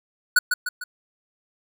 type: tone with echo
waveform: square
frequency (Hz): 1470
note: F#6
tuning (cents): -12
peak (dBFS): -13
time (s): 0.36-0.39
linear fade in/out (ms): 5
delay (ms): 150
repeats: 3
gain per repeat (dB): -6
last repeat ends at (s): 0.84
effects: none